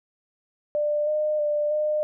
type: tone with pitch steps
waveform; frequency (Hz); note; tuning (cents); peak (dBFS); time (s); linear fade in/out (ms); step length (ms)
sine; 594 / 608 / 594 / 606; D5 / D#5 / D5 / D#5; +20 / -40 / +20 / -46; -21; 0.75-2.03; 0; 320
effects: none